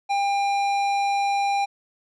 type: tone with tanh clipping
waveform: triangle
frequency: 800 Hz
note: G5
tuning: 35 cents sharp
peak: -22 dBFS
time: 0.09-1.66 s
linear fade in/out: 20 ms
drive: 18 dB
effects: none